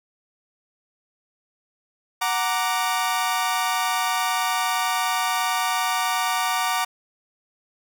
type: chord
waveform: sawtooth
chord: Gb augmented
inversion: none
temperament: equal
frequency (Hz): 740 / 932.3 / 1174.7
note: Gb5 / Bb5 / D6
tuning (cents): 0 / 0 / 0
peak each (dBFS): -22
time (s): 2.21-6.85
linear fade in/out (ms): 10
effects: none